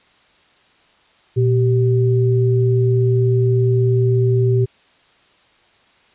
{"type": "tone pair together", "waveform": "sine", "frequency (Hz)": [119.45, 387.2], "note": ["A#2", "G4"], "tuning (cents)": [43, -21], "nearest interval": "octave + minor sixth", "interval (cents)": 2036, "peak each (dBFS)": [-13, -18], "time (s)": [1.36, 4.66], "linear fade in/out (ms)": 20, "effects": ["white hiss -54 dBFS RMS until 6.14 s", "resampled to 8000 Hz"]}